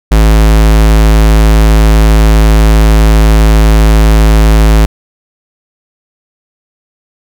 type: tone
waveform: square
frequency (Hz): 53.8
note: A1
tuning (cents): -38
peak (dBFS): -3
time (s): 0.11-4.86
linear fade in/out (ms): 10
effects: none